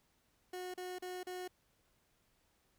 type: tone bursts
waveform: 30% pulse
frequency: 364.2 Hz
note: F#4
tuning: 27 cents flat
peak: -39 dBFS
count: 4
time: 0.53-1.478 s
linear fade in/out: 5 ms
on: 210 ms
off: 36 ms
effects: pink hiss -75 dBFS RMS until 2.78 s